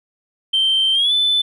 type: tone with pitch glide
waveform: sine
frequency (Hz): 3126 to 3509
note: G7 to A7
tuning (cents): -6 to -5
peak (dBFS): -12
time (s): 0.53-1.42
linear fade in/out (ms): 10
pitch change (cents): +201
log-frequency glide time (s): 0.93-1.13
effects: tanh soft clip ceiling -10 dBFS